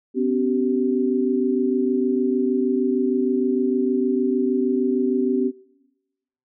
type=tone cluster; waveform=sine; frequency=252.4 / 278.9 / 383.9 Hz; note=B3 / C#4 / G4; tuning=+38 / +11 / -36 cents; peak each=-21 / -25 / -22 dBFS; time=0.14-5.52 s; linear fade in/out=50 ms; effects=noise-tail reverb RT60 1.0 s tail -21 dB re dry